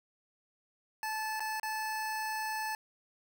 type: tone with dropouts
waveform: 25% pulse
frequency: 870 Hz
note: A5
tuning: 20 cents flat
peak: -30 dBFS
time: 1.03-2.75 s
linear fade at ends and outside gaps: 1 ms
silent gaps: 1.396-1.404 / 1.598-1.631 s
effects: none